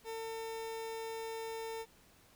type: tone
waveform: 30% pulse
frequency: 450 Hz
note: A4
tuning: 39 cents sharp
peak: -37 dBFS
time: 0.04-1.86 s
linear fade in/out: 50 ms
effects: pink hiss -64 dBFS RMS until 2.35 s